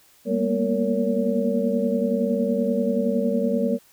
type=tone cluster; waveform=sine; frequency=198.2 / 229.8 / 240.4 / 462.5 / 563 Hz; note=G3 / A#3 / B3 / A#4 / C#5; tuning=+19 / -25 / -46 / -14 / +27 cents; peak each=-26 dBFS; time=0.25-3.79 s; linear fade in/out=50 ms; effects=white hiss -56 dBFS RMS until 3.92 s